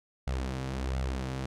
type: tone with flanger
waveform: sawtooth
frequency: 65.41 Hz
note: C2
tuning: in tune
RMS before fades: -33 dBFS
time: 0.27-1.46 s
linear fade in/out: 5 ms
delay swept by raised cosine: 1.4 to 7.1 ms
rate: 1.4 Hz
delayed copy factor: +0.6
effects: low-pass 8000 Hz 12 dB/octave